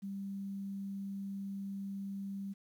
sine tone with quantisation, 197 Hz, G3, 9 cents sharp, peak -38 dBFS, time 0.02-2.54 s, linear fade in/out 20 ms, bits 11, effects none

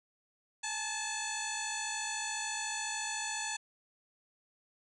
sine tone with frequency modulation, 2637 Hz, E7, in tune, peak -34 dBFS, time 0.63-3.57 s, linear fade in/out 10 ms, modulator 870 Hz, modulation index 6.3, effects none

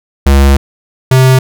square tone pair in turn, 69 / 130.25 Hz, C#2 / C3, -7 / -7 cents, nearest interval major seventh, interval 1100 cents, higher second, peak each -4 dBFS, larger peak neither, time 0.26-0.57 / 1.11-1.39 s, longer first, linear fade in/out 5 ms, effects none

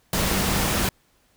sine tone in noise, 193.5 Hz, G3, 22 cents flat, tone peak -29 dBFS, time 0.13-0.89 s, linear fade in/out 2 ms, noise pink, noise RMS -23 dBFS, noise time 0.13-0.89 s, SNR -9 dB, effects pink hiss -63 dBFS RMS until 1.36 s

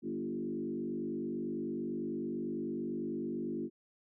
sine tone with frequency modulation, 288 Hz, D4, 34 cents flat, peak -34 dBFS, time 0.02-3.7 s, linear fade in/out 50 ms, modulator 49 Hz, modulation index 1.8, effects none

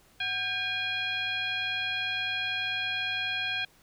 sine tone with frequency modulation, 2447 Hz, D#7, 29 cents flat, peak -28 dBFS, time 0.2-3.65 s, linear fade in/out 5 ms, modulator 851 Hz, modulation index 1.4, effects pink hiss -61 dBFS RMS until 3.82 s

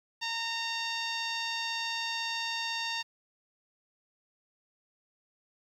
10% pulse tone with low-pass filter, 918 Hz, A#5, 27 cents flat, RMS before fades -34 dBFS, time 0.21-3.03 s, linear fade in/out 20 ms, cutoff 5000 Hz, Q 1.4, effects 10-bit

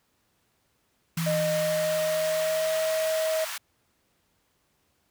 pink high-pass noise, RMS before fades -35 dBFS, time 1.17-3.58 s, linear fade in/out 5 ms, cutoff 990 Hz, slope 24 dB/octave
sine tone with exponential decay, 164.81 Hz, E3, in tune, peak -25 dBFS, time 1.17-3.29 s, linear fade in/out 5 ms, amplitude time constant 460 ms
triangle tone with pitch glide, 614 to 636 Hz, D#5 to D#5, -23 to +38 cents, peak -22 dBFS, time 1.26-3.45 s, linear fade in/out 10 ms, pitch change +61 cents, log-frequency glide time 1.52-2.75 s
effects pink hiss -70 dBFS RMS until 5.1 s + high-pass 60 Hz 12 dB/octave

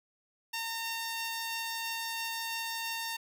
10% pulse tone pair together, 913 / 2736 Hz, A#5 / F7, -36 / -36 cents, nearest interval octave + perfect fifth, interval 1900 cents, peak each -26 / -36 dBFS, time 0.53-3.17 s, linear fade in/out 10 ms, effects none

